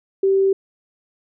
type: tone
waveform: sine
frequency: 388 Hz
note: G4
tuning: 18 cents flat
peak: -13 dBFS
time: 0.23-0.53 s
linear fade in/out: 5 ms
effects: none